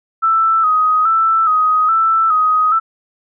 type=tone with vibrato; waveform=sine; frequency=1290 Hz; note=E6; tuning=38 cents flat; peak=-10 dBFS; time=0.22-2.8 s; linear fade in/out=20 ms; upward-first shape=square; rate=1.2 Hz; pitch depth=47 cents each way; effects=none